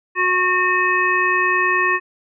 harmonic tone, 364.9 Hz, F#4, 24 cents flat, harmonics 1 / 3 / 5 / 7, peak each -24 / -19 / -18 / -22 dBFS, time 0.15-2 s, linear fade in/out 50 ms, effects none

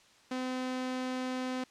sawtooth tone, 255.8 Hz, C4, 39 cents flat, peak -29 dBFS, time 0.31-1.64 s, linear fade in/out 5 ms, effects white hiss -61 dBFS RMS until 1.7 s + low-pass 6000 Hz 12 dB/octave

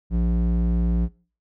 square tone with band-pass filter, 58.27 Hz, A#1, in tune, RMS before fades -21 dBFS, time 0.1-1.09 s, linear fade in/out 50 ms, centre 120 Hz, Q 7.3, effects noise-tail reverb RT60 0.4 s tail -22 dB re dry

